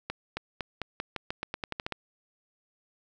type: accelerating click train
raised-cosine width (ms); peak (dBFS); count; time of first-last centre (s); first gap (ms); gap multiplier
0.3; -16; 14; 0.1-1.923; 270; 0.88
effects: none